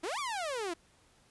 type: exponential two-way sweep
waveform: sawtooth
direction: up then down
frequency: 300.4 to 1210 to 322.4 Hz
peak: -30 dBFS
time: 0.03-0.74 s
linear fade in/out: 10 ms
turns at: 0.19 s
effects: pink hiss -65 dBFS RMS until 1.3 s + resampled to 24000 Hz